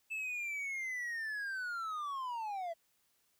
triangle linear sweep, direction down, 2640 to 650 Hz, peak -35 dBFS, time 0.1-2.74 s, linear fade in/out 20 ms, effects white hiss -75 dBFS RMS until 3.39 s

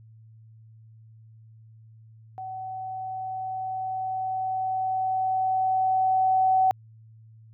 sine tone with level ramp, 755 Hz, F#5, 35 cents sharp, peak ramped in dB -33 to -17 dBFS, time 2.38-6.71 s, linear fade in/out 0 ms, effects added 111 Hz sine -48 dBFS peak until 7.53 s

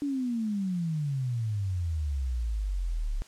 sine exponential sweep, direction down, 291.6 to 33.93 Hz, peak -27 dBFS, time 0.02-3.22 s, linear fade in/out 0 ms, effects white hiss -55 dBFS RMS until 3.27 s + low-pass 8000 Hz 12 dB/octave

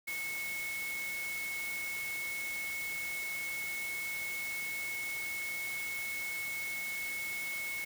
sine tone in noise, 2193 Hz, C#7, 19 cents flat, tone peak -36 dBFS, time 0.07-7.85 s, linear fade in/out 10 ms, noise white, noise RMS -44 dBFS, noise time 0.07-7.85 s, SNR +5 dB, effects none

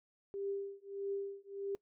sine tone with tremolo, 396.9 Hz, G4, 22 cents sharp, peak -34 dBFS, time 0.34-1.75 s, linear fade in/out 0 ms, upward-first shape triangle, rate 1.6 Hz, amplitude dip 100%, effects noise-tail reverb RT60 0.1 s tail -21 dB re dry

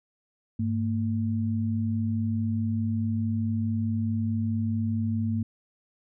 sine tone pair together, 101.93 / 226.6 Hz, G#2 / A#3, -32 / -49 cents, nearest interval octave + major second, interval 1383 cents, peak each -27 dBFS, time 0.59-5.43 s, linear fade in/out 5 ms, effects none

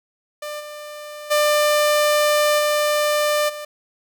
sawtooth tone with level steps, 596 Hz, D5, 25 cents sharp, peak -24 / -29 / -11 / -13 / -26 dBFS, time 0.42-3.65 s, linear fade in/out 5 ms, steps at 0.59 / 1.3 / 2.58 / 3.48 s, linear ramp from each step 20 ms, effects none

